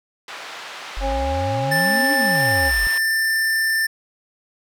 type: band-pass noise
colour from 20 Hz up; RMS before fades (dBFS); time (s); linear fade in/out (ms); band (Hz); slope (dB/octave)
pink; -35; 0.28-2.98; 2; 840 to 4100; 12
type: exponential two-way sweep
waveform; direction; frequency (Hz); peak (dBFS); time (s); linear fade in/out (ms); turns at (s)
sine; up then down; 42.62 to 295.8 to 42.62; -23; 0.97-2.87; 0; 2.13
type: harmonic tone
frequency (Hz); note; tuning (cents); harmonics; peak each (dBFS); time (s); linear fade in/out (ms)
272; C#4; -33; 1 / 2 / 3; -31 / -24 / -24; 1-2.72; 50
type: tone with pitch glide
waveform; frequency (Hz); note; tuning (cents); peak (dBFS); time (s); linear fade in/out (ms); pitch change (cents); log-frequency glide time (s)
square; 1770 to 1782.3; A6 to A6; +10 to +22; -18; 1.71-3.87; 10; +12; 2.26-2.42
effects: none